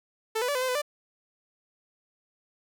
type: tone with pitch steps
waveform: sawtooth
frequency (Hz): 442.1 / 495.6 / 576 / 507 / 516 / 502 / 589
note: A4 / B4 / D5 / B4 / C5 / B4 / D5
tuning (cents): +8 / +6 / -34 / +45 / -24 / +28 / +5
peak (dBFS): -22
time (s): 0.35-0.819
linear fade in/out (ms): 10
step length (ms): 67
effects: none